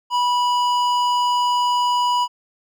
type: tone with hard clipping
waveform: triangle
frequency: 980 Hz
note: B5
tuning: 14 cents flat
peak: -18 dBFS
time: 0.1-2.28 s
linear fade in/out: 50 ms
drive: 15 dB
effects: none